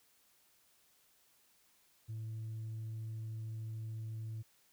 triangle tone with tanh clipping, 110.8 Hz, A2, 13 cents sharp, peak -40 dBFS, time 2.08-4.43 s, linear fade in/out 20 ms, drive 6 dB, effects white hiss -70 dBFS RMS until 4.72 s

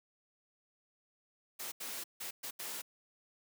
white noise bursts at uneven times, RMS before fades -42 dBFS, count 5, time 1.59-1.72 / 1.8-2.04 / 2.2-2.31 / 2.43-2.51 / 2.59-2.82 s, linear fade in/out 10 ms, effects high-pass 200 Hz 12 dB/octave

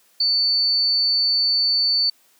sine tone, 4500 Hz, C#8, 25 cents sharp, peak -16 dBFS, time 0.2-2.1 s, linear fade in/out 5 ms, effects white hiss -58 dBFS RMS until 2.39 s + high-pass 200 Hz 12 dB/octave

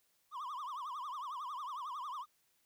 triangle tone with vibrato, 1092 Hz, C#6, 26 cents flat, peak -38 dBFS, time 0.31-2.26 s, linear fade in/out 50 ms, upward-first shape triangle, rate 11 Hz, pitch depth 250 cents each way, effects white hiss -75 dBFS RMS until 2.65 s

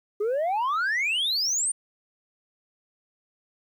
sine exponential sweep, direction up, 400 to 9230 Hz, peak -20 dBFS, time 0.2-1.72 s, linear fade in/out 10 ms, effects tanh soft clip ceiling -22 dBFS + 10-bit

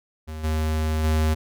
square tone with level steps, 78.2 Hz, D#2, 9 cents sharp, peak -32 / -22 / -19 dBFS, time 0.27-1.35 s, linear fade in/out 20 ms, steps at 0.43 / 1.03 s, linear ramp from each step 20 ms, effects none

